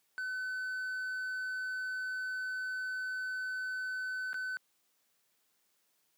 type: tone with dropouts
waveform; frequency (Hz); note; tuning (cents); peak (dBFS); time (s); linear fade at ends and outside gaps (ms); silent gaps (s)
triangle; 1513; F#6; +38; -33; 0.18-4.57; 0; 4.331-4.343
effects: white hiss -75 dBFS RMS until 6.17 s + high-pass 150 Hz 12 dB/octave